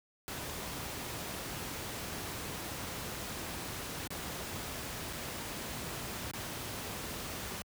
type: noise with dropouts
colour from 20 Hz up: pink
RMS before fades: -40 dBFS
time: 0.28-7.62 s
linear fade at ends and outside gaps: 0 ms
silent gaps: 4.074-4.105 / 5.128-5.132 / 6.312-6.335 s
effects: high-pass 60 Hz 12 dB/octave